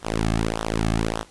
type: tone with flanger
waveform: sawtooth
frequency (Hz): 55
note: A1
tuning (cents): 0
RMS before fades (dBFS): -24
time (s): 0.02-1.25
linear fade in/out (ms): 50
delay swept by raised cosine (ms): 0.42 to 2.12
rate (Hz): 1.7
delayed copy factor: -0.95
effects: pink hiss -51 dBFS RMS until 1.3 s + resampled to 24000 Hz